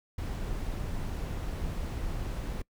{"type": "noise", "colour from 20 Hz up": "brown", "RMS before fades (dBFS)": -34, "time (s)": [0.18, 2.62], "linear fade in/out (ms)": 5, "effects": ["noise-tail reverb RT60 0.1 s tail -23 dB re dry"]}